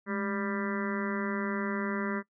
harmonic tone with a mistuned harmonic, 197.6 Hz, G3, 14 cents sharp, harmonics 1 / 2 / 3 / 5 / 6 / 7 / 8 / 9 / 10, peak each -32 / -37 / -42 / -42 / -41 / -41 / -42 / -43 / -42 dBFS, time 0.06-2.23 s, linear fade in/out 50 ms, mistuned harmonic 1, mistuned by +87 cents, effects noise-tail reverb RT60 0.1 s tail -20 dB re dry

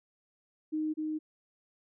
sine tone with echo, 309.8 Hz, D#4, 7 cents flat, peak -29 dBFS, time 0.72-0.94 s, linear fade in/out 20 ms, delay 250 ms, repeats 1, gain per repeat -2 dB, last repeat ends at 1.19 s, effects none

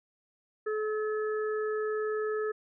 harmonic tone, 429.5 Hz, A4, 42 cents flat, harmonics 1 / 3 / 4, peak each -29 / -39 / -41 dBFS, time 0.66-2.52 s, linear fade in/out 10 ms, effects none

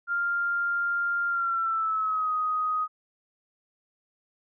sine tone with pitch glide, 1396.9 to 1251.7 Hz, F6 to D#6, 0 to +10 cents, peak -24 dBFS, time 0.07-2.88 s, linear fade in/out 50 ms, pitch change -190 cents, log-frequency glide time 1.28-2.32 s, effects none

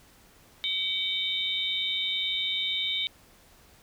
sine tone cluster, 2273 / 3074 / 3642 / 3833 Hz, C#7 / G7 / A#7 / A#7, +43 / -35 / -41 / +47 cents, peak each -34 / -33 / -29 / -35 dBFS, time 0.64-3.07 s, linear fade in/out 0 ms, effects pink hiss -57 dBFS RMS until 3.82 s

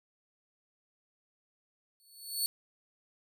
15% pulse tone with exponential growth, 4432 Hz, C#8, 1 cent flat, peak -20 dBFS, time 2-2.46 s, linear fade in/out 0 ms, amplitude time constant 100 ms, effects none

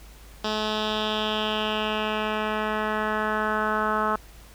10% pulse tone with low-pass filter sweep, 214.8 Hz, A3, 41 cents flat, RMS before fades -26 dBFS, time 0.44-4.16 s, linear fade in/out 5 ms, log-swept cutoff 4400 to 1300 Hz, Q 3.5, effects added 52 Hz sine -46 dBFS peak until 4.54 s + pink hiss -51 dBFS RMS until 4.54 s

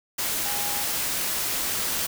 sine tone in noise, 818 Hz, G#5, 26 cents flat, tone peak -35 dBFS, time 0.45-0.84 s, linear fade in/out 10 ms, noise white, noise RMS -27 dBFS, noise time 0.18-2.07 s, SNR -11 dB, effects none

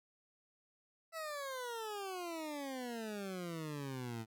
20% pulse exponential sweep, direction down, 664 to 109.6 Hz, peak -36 dBFS, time 1.12-4.26 s, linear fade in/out 50 ms, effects none

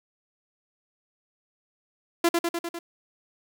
sawtooth tone with echo, 340.3 Hz, F4, 45 cents flat, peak -14 dBFS, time 2.24-2.29 s, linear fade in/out 5 ms, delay 100 ms, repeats 5, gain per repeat -3 dB, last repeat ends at 2.79 s, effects none

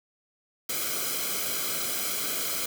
white noise with comb filter, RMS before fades -30 dBFS, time 0.69-2.66 s, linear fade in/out 5 ms, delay 1.1 ms, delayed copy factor -0.75, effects none

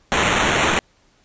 white noise with sample-and-hold, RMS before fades -18 dBFS, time 0.12-0.79 s, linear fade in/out 0 ms, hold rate 4900 Hz, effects pink hiss -58 dBFS RMS until 1.24 s + resampled to 16000 Hz

